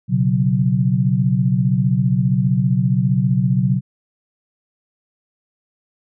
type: chord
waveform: sine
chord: B suspended second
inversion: none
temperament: equal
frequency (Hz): 123.47 / 138.59 / 185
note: B2 / C#3 / F#3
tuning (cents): 0 / 0 / 0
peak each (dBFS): -18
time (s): 0.08-3.81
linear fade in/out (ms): 50
effects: none